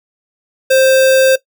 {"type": "tone with sample-and-hold", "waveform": "sine", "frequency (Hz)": 528, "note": "C5", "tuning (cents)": 16, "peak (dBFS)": -6, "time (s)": [0.7, 1.36], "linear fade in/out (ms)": 10, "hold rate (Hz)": 2100, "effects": ["noise-tail reverb RT60 0.1 s tail -17 dB re dry"]}